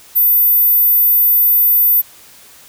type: tone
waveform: sine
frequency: 14120 Hz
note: A9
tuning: 5 cents sharp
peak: -8 dBFS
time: 0.15-2.02 s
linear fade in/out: 20 ms
effects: white hiss -42 dBFS RMS until 2.68 s